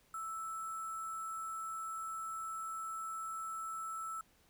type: tone with sample-and-hold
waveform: sine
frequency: 1318.5 Hz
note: E6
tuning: in tune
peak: -39 dBFS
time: 0.14-4.21 s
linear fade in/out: 2 ms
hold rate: 8820 Hz
effects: pink hiss -69 dBFS RMS until 4.49 s